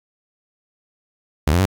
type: tone with pitch steps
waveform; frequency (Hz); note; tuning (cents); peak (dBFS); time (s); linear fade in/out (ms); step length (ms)
sawtooth; 74.7 / 87.5 / 95.8; D2 / F2 / G2; +30 / +4 / -39; -10; 1.47-1.656; 5; 62
effects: 8-bit